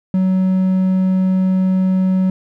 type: tone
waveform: triangle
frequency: 187.2 Hz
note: F#3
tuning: 20 cents sharp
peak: -10 dBFS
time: 0.14-2.3 s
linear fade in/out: 2 ms
effects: none